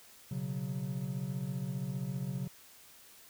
triangle chord, B suspended second, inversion none, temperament equal, 123.47 / 138.59 / 185 Hz, B2 / C#3 / F#3, 0 / 0 / 0 cents, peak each -39 / -35 / -37 dBFS, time 0.31-2.48 s, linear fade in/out 5 ms, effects white hiss -57 dBFS RMS until 3.29 s

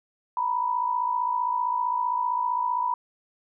sine tone pair together, 932.4 / 987.8 Hz, A#5 / B5, 0 / 0 cents, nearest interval minor second, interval 100 cents, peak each -29 / -24 dBFS, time 0.37-2.94 s, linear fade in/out 2 ms, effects none

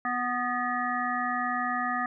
harmonic tone with a mistuned harmonic, 246.9 Hz, B3, in tune, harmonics 1 / 3 / 5 / 7 / 8, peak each -35 / -32 / -30 / -35 / -36 dBFS, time 0.05-2.06 s, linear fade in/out 2 ms, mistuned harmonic 8, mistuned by -58 cents, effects none

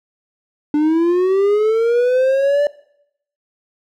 triangle linear sweep, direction up, 293.1 to 587.3 Hz, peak -10 dBFS, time 0.74-2.67 s, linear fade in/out 2 ms, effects noise-tail reverb RT60 0.7 s tail -19 dB re dry

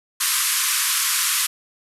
white band-pass noise, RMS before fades -21 dBFS, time 0.2-1.47 s, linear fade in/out 10 ms, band 1000 to 13000 Hz, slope 96 dB/octave, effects none

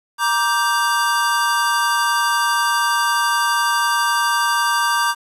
square chord, G minor, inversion first, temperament equal with one note detuned, 943.2 / 1174.7 / 1568 Hz, Bb5 / D6 / G6, +20 / 0 / 0 cents, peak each -21 dBFS, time 0.18-5.15 s, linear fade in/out 50 ms, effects resampled to 32000 Hz + 8-bit

